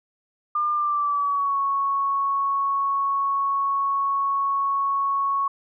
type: tone with pitch glide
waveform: sine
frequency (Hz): 1200 to 1106.8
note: D6 to C#6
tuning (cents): +37 to -3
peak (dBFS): -20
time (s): 0.55-5.48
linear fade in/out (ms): 5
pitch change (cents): -140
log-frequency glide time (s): 0.73-1.58
effects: none